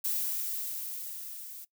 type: noise with level ramp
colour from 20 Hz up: violet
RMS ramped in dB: -30 to -45 dBFS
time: 0.04-1.65 s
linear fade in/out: 10 ms
effects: noise-tail reverb RT60 0.1 s tail -19 dB re dry